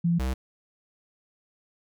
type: tone pair in turn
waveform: sine / square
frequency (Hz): 170.4 / 64.48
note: F3 / C2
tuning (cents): -42 / -25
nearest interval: octave + perfect fourth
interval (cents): 1683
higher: first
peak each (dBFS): -20 / -26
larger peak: first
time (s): 0.04-0.19 / 0.19-0.34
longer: neither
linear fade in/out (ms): 10
effects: none